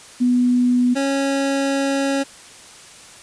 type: tone pair in turn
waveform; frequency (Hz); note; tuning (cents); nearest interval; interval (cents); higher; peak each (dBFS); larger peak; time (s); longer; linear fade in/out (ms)
sine / 25% pulse; 246.9 / 275.1; B3 / C#4; 0 / -13; major second; 187; second; -13 / -14; first; 0.2-0.95 / 0.95-2.24; second; 20
effects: white hiss -42 dBFS RMS until 3.22 s + resampled to 22050 Hz